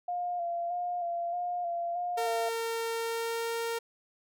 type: tone with vibrato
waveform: sine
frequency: 698.5 Hz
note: F5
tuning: in tune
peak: -30 dBFS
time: 0.08-2.49 s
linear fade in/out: 5 ms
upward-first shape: square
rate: 1.6 Hz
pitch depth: 27 cents each way
type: tone with pitch glide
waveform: sawtooth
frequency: 457.4 to 461.6 Hz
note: A#4 to A#4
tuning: -33 to -17 cents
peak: -27 dBFS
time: 2.17-3.79 s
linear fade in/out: 10 ms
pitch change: +16 cents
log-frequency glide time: 2.91-3.55 s
effects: none